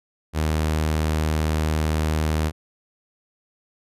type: tone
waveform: sawtooth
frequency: 77.78 Hz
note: D#2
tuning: in tune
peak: -16 dBFS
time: 0.33-2.52 s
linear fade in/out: 50 ms
effects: resampled to 32000 Hz